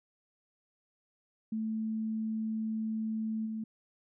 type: tone with level steps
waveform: sine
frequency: 220 Hz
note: A3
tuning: in tune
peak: -31 / -34 dBFS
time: 1.52-3.64 s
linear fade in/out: 5 ms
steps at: 3.45 s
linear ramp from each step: 20 ms
effects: none